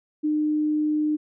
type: tone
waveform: sine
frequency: 303.4 Hz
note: D#4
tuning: 44 cents flat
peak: -20 dBFS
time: 0.23-1.17 s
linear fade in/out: 20 ms
effects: none